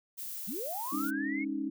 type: noise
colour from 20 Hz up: violet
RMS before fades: -40 dBFS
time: 0.17-1.11 s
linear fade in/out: 20 ms
type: linear sweep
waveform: sine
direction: up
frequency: 162.7 to 2230 Hz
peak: -36 dBFS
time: 0.47-1.45 s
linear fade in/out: 20 ms
type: chord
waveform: sine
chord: Ab suspended fourth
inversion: none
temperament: just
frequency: 207.7 / 276.9 / 311.5 Hz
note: Ab3 / Db4 / Eb4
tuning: 0 / -2 / +2 cents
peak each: -40 / -34 / -35 dBFS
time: 0.92-1.7 s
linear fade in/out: 10 ms
effects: none